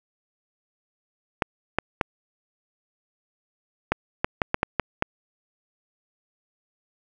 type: clicks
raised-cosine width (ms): 0.5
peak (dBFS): -5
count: 10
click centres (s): 1.422 / 1.786 / 2.012 / 3.92 / 4.245 / 4.418 / 4.544 / 4.631 / 4.797 / 5.024
effects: none

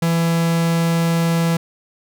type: tone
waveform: 45% pulse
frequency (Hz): 166.7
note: E3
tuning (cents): +20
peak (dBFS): -15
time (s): 0.02-1.57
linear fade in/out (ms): 5
effects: none

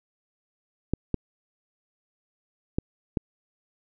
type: clicks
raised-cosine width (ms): 3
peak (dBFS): -11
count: 4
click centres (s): 0.936 / 1.143 / 2.785 / 3.172
effects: none

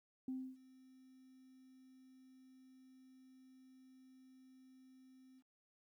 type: tone with ADSR envelope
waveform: sine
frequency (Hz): 260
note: C4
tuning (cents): -11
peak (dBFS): -38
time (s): 0.28-5.43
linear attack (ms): 3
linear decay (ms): 280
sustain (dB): -23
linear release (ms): 46
effects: tanh soft clip ceiling -35 dBFS + 13-bit

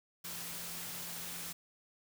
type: tone in noise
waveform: sine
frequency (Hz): 171.9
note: F3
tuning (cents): -27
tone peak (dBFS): -54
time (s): 0.24-1.53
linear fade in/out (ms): 10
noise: white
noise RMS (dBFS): -43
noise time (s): 0.24-1.53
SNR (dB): -14
effects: none

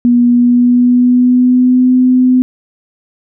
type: tone with pitch glide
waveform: sine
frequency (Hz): 241.6 to 253.6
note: B3 to B3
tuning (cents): -38 to +46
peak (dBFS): -5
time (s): 0.05-2.42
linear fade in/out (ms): 0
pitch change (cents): +84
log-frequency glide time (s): 0.27-1.92
effects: none

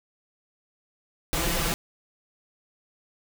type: noise with comb filter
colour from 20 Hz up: pink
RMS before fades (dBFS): -26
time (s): 1.33-1.74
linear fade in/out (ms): 0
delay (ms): 5.9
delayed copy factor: +0.75
effects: none

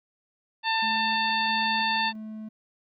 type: harmonic tone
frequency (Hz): 894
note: A5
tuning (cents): +27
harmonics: 1 / 2 / 3 / 4 / 5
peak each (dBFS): -26 / -29 / -31 / -32 / -33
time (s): 0.63-2.13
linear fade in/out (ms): 50
type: tone with tremolo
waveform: triangle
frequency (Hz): 217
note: A3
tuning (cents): -24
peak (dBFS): -33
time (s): 0.82-2.49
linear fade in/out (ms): 10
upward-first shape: square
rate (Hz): 1.5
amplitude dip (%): 30
effects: none

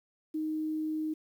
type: tone with quantisation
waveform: sine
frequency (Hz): 311.4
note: D#4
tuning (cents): +2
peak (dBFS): -30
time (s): 0.34-1.14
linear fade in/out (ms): 10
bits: 10
effects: none

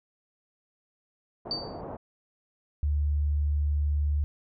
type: low-pass noise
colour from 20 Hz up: white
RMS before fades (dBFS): -39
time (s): 1.45-1.97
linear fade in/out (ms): 10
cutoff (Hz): 820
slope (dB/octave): 24
type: tone with exponential decay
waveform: sine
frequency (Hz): 4600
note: D8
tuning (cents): -37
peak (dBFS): -25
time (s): 1.51-1.81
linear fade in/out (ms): 1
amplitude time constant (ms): 65
type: tone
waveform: sine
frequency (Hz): 73.42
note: D2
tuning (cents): 0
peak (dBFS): -23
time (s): 2.83-4.24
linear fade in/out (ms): 0
effects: none

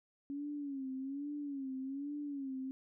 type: tone with vibrato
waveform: sine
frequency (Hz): 277.2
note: C#4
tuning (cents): 0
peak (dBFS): -38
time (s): 0.3-2.71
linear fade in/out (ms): 0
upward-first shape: sine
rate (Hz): 1.2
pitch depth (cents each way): 98
effects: none

